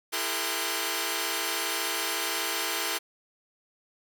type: tone cluster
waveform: 5% pulse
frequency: 331.8 / 404.9 / 459.7 / 1052 / 1504 Hz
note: E4 / G#4 / A#4 / C6 / F#6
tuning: +11 / -44 / -24 / +9 / +28 cents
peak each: -23 dBFS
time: 0.12-2.99 s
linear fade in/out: 20 ms
effects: none